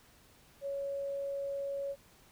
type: tone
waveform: sine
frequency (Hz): 557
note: C#5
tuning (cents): +8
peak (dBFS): -34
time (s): 0.61-1.96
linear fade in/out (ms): 50
effects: pink hiss -62 dBFS RMS until 2.31 s